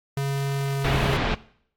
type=tone with pitch glide; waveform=square; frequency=138.59 to 137.47 Hz; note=C#3 to C#3; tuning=0 to -14 cents; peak=-24 dBFS; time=0.17-1.17 s; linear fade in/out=2 ms; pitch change=-14 cents; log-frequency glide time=0.56-0.94 s
type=low-pass noise; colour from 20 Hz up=pink; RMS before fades=-24 dBFS; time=0.84-1.35 s; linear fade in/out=10 ms; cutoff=3600 Hz; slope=24 dB/octave
effects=noise-tail reverb RT60 0.6 s tail -19 dB re dry + AAC 64 kbps